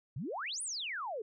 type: exponential two-way sweep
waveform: sine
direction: up then down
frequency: 111.5 to 9956 to 404 Hz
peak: -36 dBFS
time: 0.16-1.22 s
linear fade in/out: 5 ms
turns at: 0.62 s
effects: none